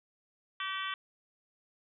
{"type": "harmonic tone", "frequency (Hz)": 384.1, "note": "G4", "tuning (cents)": -35, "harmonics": [3, 4, 5, 6, 7, 8, 9], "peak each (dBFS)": [-38, -41, -42, -45, -45, -42, -43], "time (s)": [0.6, 0.94], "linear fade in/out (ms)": 2, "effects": []}